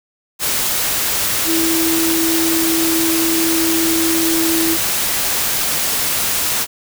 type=tone in noise; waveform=sine; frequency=328.3 Hz; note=E4; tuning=7 cents flat; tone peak=-16 dBFS; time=1.45-4.78 s; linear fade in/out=50 ms; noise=white; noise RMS=-18 dBFS; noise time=0.39-6.67 s; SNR=-1 dB; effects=none